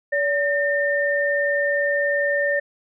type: tone pair together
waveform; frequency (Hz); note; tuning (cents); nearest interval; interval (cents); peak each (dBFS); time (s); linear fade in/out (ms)
sine; 572 / 1810.7; D5 / A6; -46 / +49; octave + minor sixth; 1995; -21; 0.12-2.6; 10
effects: none